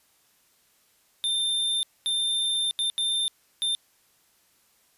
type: tone bursts at uneven times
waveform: square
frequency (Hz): 3591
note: A7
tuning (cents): +35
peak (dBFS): -24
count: 5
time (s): 1.24-1.83 / 2.06-2.71 / 2.79-2.9 / 2.98-3.28 / 3.62-3.75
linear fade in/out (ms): 0
effects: white hiss -64 dBFS RMS until 4.97 s + resampled to 32000 Hz